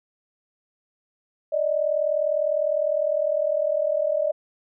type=tone pair together; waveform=sine; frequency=584 / 623.9 Hz; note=D5 / D#5; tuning=-10 / +5 cents; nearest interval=minor second; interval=115 cents; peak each=-23 dBFS; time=1.52-4.32 s; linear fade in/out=10 ms; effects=none